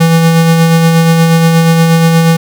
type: tone with tremolo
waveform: square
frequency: 164.81 Hz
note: E3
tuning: in tune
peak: -4 dBFS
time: 0-2.37 s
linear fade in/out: 10 ms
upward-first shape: sine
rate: 8.4 Hz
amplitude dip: 30%
effects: none